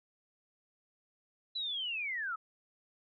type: linear sweep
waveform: sine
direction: down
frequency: 4013 to 1251 Hz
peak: -34 dBFS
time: 1.55-2.36 s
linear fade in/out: 10 ms
effects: none